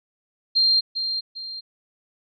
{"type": "tone with echo", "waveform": "sine", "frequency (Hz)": 4186, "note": "C8", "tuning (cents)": 0, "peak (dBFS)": -15, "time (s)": [0.55, 0.81], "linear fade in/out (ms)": 20, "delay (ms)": 400, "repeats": 2, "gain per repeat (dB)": -8, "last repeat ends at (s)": 1.61, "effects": []}